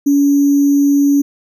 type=tone with sample-and-hold; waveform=sine; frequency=283.7 Hz; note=C#4; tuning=40 cents sharp; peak=-8 dBFS; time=0.06-1.22 s; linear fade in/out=10 ms; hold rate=6300 Hz; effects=none